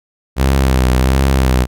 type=tone with vibrato; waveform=sawtooth; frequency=65.2 Hz; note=C2; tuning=5 cents flat; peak=-6 dBFS; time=0.36-1.67 s; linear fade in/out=50 ms; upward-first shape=triangle; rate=1.4 Hz; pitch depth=71 cents each way; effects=none